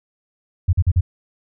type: tone bursts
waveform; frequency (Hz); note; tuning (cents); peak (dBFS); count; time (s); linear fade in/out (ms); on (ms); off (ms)
sine; 89; F2; +33; -11; 4; 0.68-1.01; 10; 51; 42
effects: none